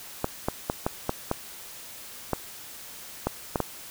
clicks, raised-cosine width 1 ms, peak -10 dBFS, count 10, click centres 0.244 / 0.485 / 0.699 / 0.865 / 1.094 / 1.314 / 2.333 / 3.27 / 3.558 / 3.603 s, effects white hiss -43 dBFS RMS until 3.9 s

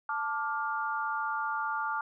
sine chord, D minor, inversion second, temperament just, 881 / 1174.7 / 1409.6 Hz, A5 / D6 / F6, +2 / 0 / +16 cents, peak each -34 dBFS, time 0.09-2.01 s, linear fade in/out 2 ms, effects none

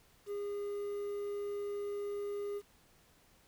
triangle tone with quantisation, 407.6 Hz, G#4, 32 cents flat, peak -34 dBFS, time 0.26-2.62 s, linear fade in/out 50 ms, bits 10, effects pink hiss -66 dBFS RMS until 3.47 s

